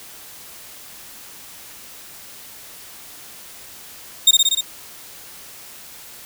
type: tone with echo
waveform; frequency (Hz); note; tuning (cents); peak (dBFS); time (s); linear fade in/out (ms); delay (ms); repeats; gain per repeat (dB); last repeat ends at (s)
30% pulse; 3686; A#7; -20; -5; 4.27-4.31; 5; 60; 5; -2; 4.61
effects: white hiss -40 dBFS RMS until 6.25 s